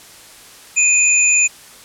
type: tone pair together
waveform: sine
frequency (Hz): 2489 / 7052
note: D#7 / A8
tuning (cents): 0 / +3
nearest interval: octave + tritone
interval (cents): 1803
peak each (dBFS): -13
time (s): 0.76-1.48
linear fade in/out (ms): 20
effects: white hiss -41 dBFS RMS until 1.84 s + low-pass 11000 Hz 12 dB/octave